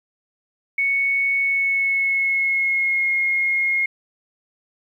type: tone with pitch glide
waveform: sine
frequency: 2217 to 2149 Hz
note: C#7 to C7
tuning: 0 to +46 cents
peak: -17 dBFS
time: 0.78-3.86 s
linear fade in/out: 5 ms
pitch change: -54 cents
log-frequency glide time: 1.37-3.12 s
effects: 9-bit